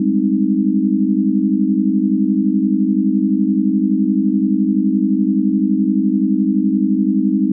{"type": "chord", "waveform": "sine", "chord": "Ab major seventh", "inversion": "third", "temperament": "equal", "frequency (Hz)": [196, 207.7, 261.6, 311.1], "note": ["G3", "Ab3", "C4", "Eb4"], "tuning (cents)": [0, 0, 0, 0], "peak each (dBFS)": -18, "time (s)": [0, 7.52], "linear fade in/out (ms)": 5, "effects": []}